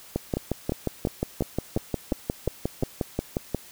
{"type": "two click trains", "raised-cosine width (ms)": 2, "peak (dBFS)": [-11, -13], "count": [20, 8], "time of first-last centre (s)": [[0.16, 3.547], [0.37, 2.826]], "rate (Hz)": [5.61, 2.85], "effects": ["white hiss -48 dBFS RMS until 3.71 s"]}